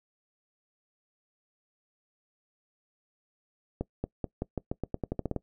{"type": "accelerating click train", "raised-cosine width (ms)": 2, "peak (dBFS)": -17, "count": 14, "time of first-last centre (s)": [3.81, 5.363], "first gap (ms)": 230, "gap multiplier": 0.88, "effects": ["noise-tail reverb RT60 0.1 s tail -22 dB re dry"]}